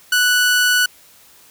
sawtooth tone, 1480 Hz, F#6, in tune, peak -9 dBFS, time 0.12-0.86 s, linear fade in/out 5 ms, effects white hiss -48 dBFS RMS until 1.5 s

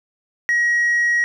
triangle tone with tanh clipping, 1900 Hz, A#6, 33 cents sharp, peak -15 dBFS, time 0.49-1.24 s, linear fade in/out 0 ms, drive 6 dB, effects none

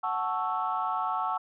sine chord, F# minor seventh, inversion none, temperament equal, 740 / 880 / 1108.7 / 1318.5 Hz, F#5 / A5 / C#6 / E6, 0 / 0 / 0 / 0 cents, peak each -32 dBFS, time 0.03-1.38 s, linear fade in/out 10 ms, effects tanh soft clip ceiling -18 dBFS

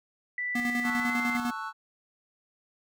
sine tone with pitch glide, 1975.5 to 2081 Hz, B6 to C7, 0 to -10 cents, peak -29 dBFS, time 0.38-1.37 s, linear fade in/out 2 ms, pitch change +90 cents, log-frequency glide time 0.97-1.19 s
square tone with tremolo, 241.2 Hz, B3, 41 cents flat, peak -28 dBFS, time 0.55-1.51 s, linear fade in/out 5 ms, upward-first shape square, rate 10 Hz, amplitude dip 50%
triangle chord, F# minor seventh, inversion first, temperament equal, 880 / 1108.7 / 1318.5 / 1480 Hz, A5 / C#6 / E6 / F#6, 0 / 0 / 0 / 0 cents, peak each -37 dBFS, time 0.83-1.73 s, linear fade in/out 50 ms
effects none

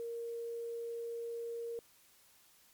sine tone with quantisation, 466.2 Hz, A#4, in tune, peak -38 dBFS, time 0-1.79 s, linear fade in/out 0 ms, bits 11, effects white hiss -65 dBFS RMS until 2.73 s + MP3 96 kbps

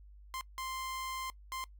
sawtooth tone bursts at uneven times, 1046.5 Hz, C6, in tune, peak -34 dBFS, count 3, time 0.34-0.41 / 0.58-1.3 / 1.52-1.64 s, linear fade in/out 0 ms, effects noise-tail reverb RT60 0.1 s tail -21 dB re dry + added 50 Hz sine -52 dBFS peak until 1.79 s

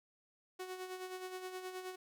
sawtooth tone with tremolo, 370 Hz, F#4, in tune, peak -37 dBFS, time 0.59-1.96 s, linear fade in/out 10 ms, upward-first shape sine, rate 9.5 Hz, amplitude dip 55%, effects none

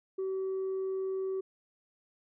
sine tone, 381.4 Hz, G4, 47 cents flat, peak -29 dBFS, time 0.18-1.41 s, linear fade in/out 10 ms, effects tanh soft clip ceiling -29 dBFS

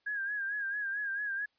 sine tone with vibrato, 1633 Hz, G#6, 30 cents flat, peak -32 dBFS, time 0.06-1.46 s, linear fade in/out 10 ms, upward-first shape sine, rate 4.5 Hz, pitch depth 66 cents each way, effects white hiss -75 dBFS RMS until 1.58 s + resampled to 11025 Hz

